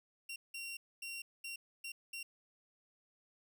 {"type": "tone bursts at uneven times", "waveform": "sawtooth", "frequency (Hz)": 2748, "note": "F7", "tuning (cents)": -29, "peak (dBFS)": -39, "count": 6, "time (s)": [[0.29, 0.36], [0.54, 0.77], [1.02, 1.22], [1.44, 1.56], [1.84, 1.92], [2.13, 2.23]], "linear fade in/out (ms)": 5, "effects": []}